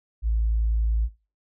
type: tone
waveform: sine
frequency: 55.3 Hz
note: A1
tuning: 9 cents sharp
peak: -19 dBFS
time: 0.22-1.09 s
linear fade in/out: 50 ms
effects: noise-tail reverb RT60 0.3 s tail -17 dB re dry + tanh soft clip ceiling -15 dBFS